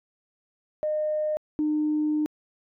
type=tone pair in turn; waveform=sine; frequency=611 / 303.4 Hz; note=D#5 / D#4; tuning=-32 / -44 cents; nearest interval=octave; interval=1212 cents; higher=first; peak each=-23 / -21 dBFS; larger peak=second; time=0.83-1.37 / 1.59-2.26 s; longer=second; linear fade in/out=0 ms; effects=tanh soft clip ceiling -17 dBFS